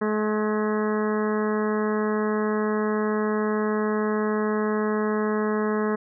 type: harmonic tone with a mistuned harmonic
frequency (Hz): 213.5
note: G#3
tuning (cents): +48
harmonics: 1 / 2 / 3 / 4 / 5 / 6 / 7 / 8 / 9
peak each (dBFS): -25 / -25 / -35 / -37 / -33 / -36 / -41 / -37 / -41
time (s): 0.01-5.96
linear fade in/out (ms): 10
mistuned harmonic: 8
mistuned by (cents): -32
effects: none